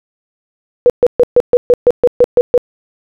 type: tone bursts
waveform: sine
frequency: 488.5 Hz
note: B4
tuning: 19 cents flat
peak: -3 dBFS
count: 11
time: 0.86-2.578 s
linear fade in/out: 0 ms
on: 38 ms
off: 130 ms
effects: none